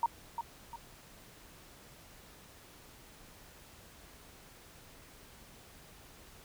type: tone with echo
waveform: sine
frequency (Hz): 932.3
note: A#5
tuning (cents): 0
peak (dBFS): -25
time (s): 0.03-0.06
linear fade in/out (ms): 2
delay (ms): 350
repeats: 2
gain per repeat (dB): -8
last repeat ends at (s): 0.76
effects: pink hiss -56 dBFS RMS until 6.44 s